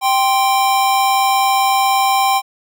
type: tone pair together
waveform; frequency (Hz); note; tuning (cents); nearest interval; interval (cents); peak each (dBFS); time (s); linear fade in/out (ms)
square; 784 / 1046.5; G5 / C6; 0 / 0; perfect fourth; 500; -14 / -18; 0.01-2.42; 50
effects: none